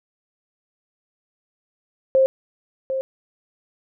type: tone with echo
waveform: sine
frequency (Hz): 530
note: C5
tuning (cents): +22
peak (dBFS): -12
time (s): 2.15-2.26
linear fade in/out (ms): 0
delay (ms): 750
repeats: 1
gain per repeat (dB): -9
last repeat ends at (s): 3.01
effects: none